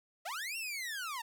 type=linear two-way sweep; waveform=sawtooth; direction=up then down; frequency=595 to 2776 to 879 Hz; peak=-34 dBFS; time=0.25-1.22 s; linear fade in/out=10 ms; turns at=0.57 s; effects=none